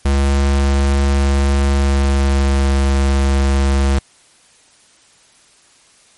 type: tone with pitch glide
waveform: square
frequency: 69.3 to 68.46 Hz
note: C#2 to C#2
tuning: 0 to -21 cents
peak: -12 dBFS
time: 0.05-3.99 s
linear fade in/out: 5 ms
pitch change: -21 cents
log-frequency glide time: 1.61-2.7 s
effects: white hiss -50 dBFS RMS until 6.17 s + MP3 48 kbps